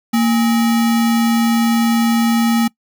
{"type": "tone with sample-and-hold", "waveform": "sine", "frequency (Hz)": 230.3, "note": "A#3", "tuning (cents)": -21, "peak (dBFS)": -11, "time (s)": [0.13, 2.68], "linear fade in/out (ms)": 10, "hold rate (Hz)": 1050, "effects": ["noise-tail reverb RT60 0.1 s tail -23 dB re dry"]}